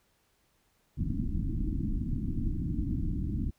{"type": "low-pass noise", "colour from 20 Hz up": "pink", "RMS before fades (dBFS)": -31, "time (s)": [0.97, 3.51], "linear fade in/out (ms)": 20, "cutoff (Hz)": 320, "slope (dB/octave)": 96, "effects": ["pink hiss -71 dBFS RMS until 3.58 s"]}